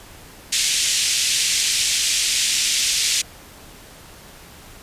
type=band-pass noise; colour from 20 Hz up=white; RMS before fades=-20 dBFS; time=0.52-3.22 s; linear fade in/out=10 ms; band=2300 to 8000 Hz; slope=24 dB/octave; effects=pink hiss -43 dBFS RMS until 4.82 s + resampled to 32000 Hz